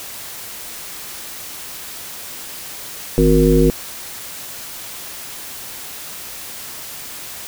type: harmonic tone with a mistuned harmonic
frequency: 51.91 Hz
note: G#1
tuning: in tune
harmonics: 1 / 3 / 5 / 7 / 9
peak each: -16 / -16 / -16 / -16 / -16 dBFS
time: 3.18-3.7 s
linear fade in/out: 0 ms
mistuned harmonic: 3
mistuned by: +74 cents
effects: white hiss -32 dBFS RMS until 7.47 s